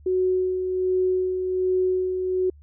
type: tone with tremolo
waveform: sine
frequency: 370 Hz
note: F#4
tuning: in tune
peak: -18 dBFS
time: 0.06-2.5 s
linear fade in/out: 5 ms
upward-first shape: sine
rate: 1.3 Hz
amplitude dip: 45%
effects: added 73 Hz sine -46 dBFS peak until 2.62 s